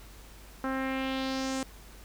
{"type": "tone with low-pass filter sweep", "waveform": "sawtooth", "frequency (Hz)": 264.8, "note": "C4", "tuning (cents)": 21, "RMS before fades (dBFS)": -32, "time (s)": [0.64, 1.63], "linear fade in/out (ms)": 0, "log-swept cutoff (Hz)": [1400, 8200], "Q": 2.3, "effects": ["added 50 Hz sine -49 dBFS peak until 2.04 s", "pink hiss -53 dBFS RMS until 2.04 s"]}